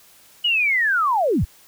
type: linear sweep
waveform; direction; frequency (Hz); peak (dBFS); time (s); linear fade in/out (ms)
sine; down; 2960 to 33.44; -16; 0.44-1.45; 10
effects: white hiss -51 dBFS RMS until 1.67 s